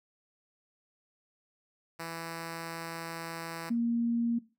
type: tone pair in turn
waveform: 5% pulse / sine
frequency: 165.6 / 234.2 Hz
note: E3 / A#3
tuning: +8 / +8 cents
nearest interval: tritone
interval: 600 cents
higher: second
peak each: -26 dBFS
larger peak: neither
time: 1.99-3.7 / 3.7-4.39 s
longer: first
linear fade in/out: 10 ms
effects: noise-tail reverb RT60 0.3 s tail -18 dB re dry